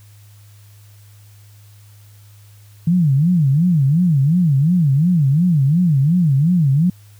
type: tone with vibrato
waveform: sine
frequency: 156.1 Hz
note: D#3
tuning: 6 cents sharp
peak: -11 dBFS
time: 2.87-6.9 s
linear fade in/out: 5 ms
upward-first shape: sine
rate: 2.8 Hz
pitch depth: 270 cents each way
effects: added 103 Hz sine -42 dBFS peak until 7.19 s + white hiss -53 dBFS RMS until 7.19 s